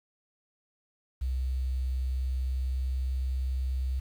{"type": "tone with pitch glide", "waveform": "sine", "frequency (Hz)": [64.4, 64.92], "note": ["C2", "C2"], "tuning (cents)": [-27, -13], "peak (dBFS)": -27, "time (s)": [1.21, 4], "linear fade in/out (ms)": 10, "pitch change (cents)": 14, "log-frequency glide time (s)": [2.15, 3.5], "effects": ["9-bit"]}